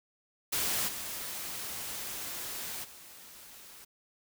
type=noise with level steps; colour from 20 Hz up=white; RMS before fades=-31 / -39 / -51 dBFS; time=0.52-3.85 s; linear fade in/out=10 ms; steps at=0.87 / 2.83 s; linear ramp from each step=20 ms; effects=none